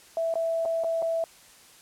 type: tone with dropouts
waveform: sine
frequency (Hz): 659.3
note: E5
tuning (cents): 0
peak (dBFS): -24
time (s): 0.17-1.24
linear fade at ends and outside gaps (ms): 1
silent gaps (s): 0.34-0.355 / 0.652-0.657 / 0.837-0.844 / 1.021-1.025
effects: white hiss -53 dBFS RMS until 1.81 s + low-pass 11000 Hz 12 dB/octave